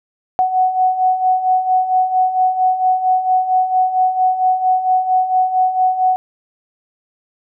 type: beating tone pair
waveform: sine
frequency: 740 / 744.4 Hz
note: F#5 / F#5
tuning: 0 / +10 cents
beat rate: 4.4 Hz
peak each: -19 / -13 dBFS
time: 0.39-6.16 s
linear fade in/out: 0 ms
effects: none

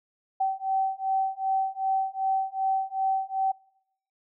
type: beating tone pair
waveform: sine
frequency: 768 / 770.6 Hz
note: G5 / G5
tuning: -36 / -30 cents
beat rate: 2.6 Hz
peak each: -27 dBFS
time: 0.4-3.52 s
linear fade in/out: 10 ms
effects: noise-tail reverb RT60 0.8 s tail -26 dB re dry

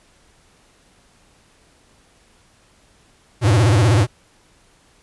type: tone with vibrato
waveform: square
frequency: 110 Hz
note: A2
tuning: in tune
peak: -12 dBFS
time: 3.41-4.07 s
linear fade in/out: 50 ms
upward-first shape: sine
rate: 16 Hz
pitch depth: 240 cents each way
effects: pink hiss -55 dBFS RMS until 5.02 s + resampled to 24000 Hz

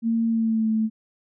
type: tone with pitch glide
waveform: sine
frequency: 228.2 to 219.8 Hz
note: A#3 to A3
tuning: -37 to -2 cents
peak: -19 dBFS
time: 0.02-0.9 s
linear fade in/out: 50 ms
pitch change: -65 cents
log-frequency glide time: 0.27-0.69 s
effects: none

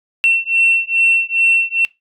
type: beating tone pair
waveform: sine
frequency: 2705 / 2707.4 Hz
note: E7 / E7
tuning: +44 / +46 cents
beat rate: 2.4 Hz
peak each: -14 dBFS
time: 0.24-1.85 s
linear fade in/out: 0 ms
effects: noise-tail reverb RT60 0.2 s tail -22 dB re dry + tanh soft clip ceiling -5 dBFS

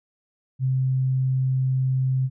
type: tone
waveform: sine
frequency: 130.81 Hz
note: C3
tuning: in tune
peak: -19 dBFS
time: 0.59-2.3 s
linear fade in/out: 50 ms
effects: none

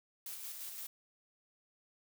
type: noise with tremolo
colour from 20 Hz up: blue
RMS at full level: -44 dBFS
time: 0.26-0.87 s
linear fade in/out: 2 ms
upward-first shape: square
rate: 5.8 Hz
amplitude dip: 30%
effects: none

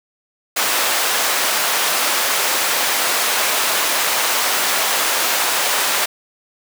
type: high-pass noise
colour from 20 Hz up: pink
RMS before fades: -18 dBFS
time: 0.56-6.06 s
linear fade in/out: 10 ms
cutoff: 710 Hz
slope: 12 dB/octave
effects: none

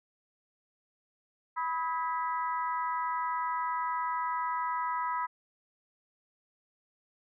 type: harmonic tone with a mistuned harmonic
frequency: 328.7 Hz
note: E4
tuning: 5 cents flat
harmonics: 3 / 4 / 5 / 6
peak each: -31 / -35 / -44 / -43 dBFS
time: 1.56-5.27 s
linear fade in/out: 20 ms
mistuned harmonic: 4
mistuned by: -53 cents
effects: none

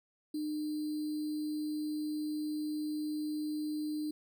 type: tone with sample-and-hold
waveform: sine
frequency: 303.4 Hz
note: D#4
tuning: 44 cents flat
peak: -33 dBFS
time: 0.34-4.11 s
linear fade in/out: 5 ms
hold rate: 4410 Hz
effects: none

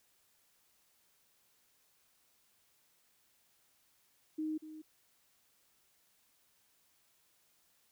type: tone with echo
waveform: sine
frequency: 311.1 Hz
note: D#4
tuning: in tune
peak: -34 dBFS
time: 4.38-4.58 s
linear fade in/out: 10 ms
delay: 240 ms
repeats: 1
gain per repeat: -12 dB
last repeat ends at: 4.82 s
effects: white hiss -72 dBFS RMS until 7.91 s

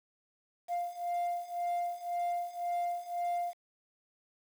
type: beating tone pair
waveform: sine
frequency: 698.5 / 700.4 Hz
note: F5 / F5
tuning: 0 / +5 cents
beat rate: 1.9 Hz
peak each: -34 / -32 dBFS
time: 0.68-3.54 s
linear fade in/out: 50 ms
effects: tanh soft clip ceiling -29 dBFS + 9-bit

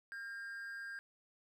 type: tone with amplitude modulation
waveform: triangle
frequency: 1607 Hz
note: G6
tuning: 43 cents sharp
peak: -39 dBFS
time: 0.12-0.99 s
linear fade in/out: 0 ms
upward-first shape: sine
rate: 216 Hz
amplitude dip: 50%
effects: none

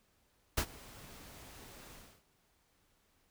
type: noise with ADSR envelope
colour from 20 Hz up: pink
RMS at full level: -30 dBFS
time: 0.57-2.23 s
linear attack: 9 ms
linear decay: 73 ms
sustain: -23 dB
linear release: 300 ms
effects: pink hiss -73 dBFS RMS until 3.3 s

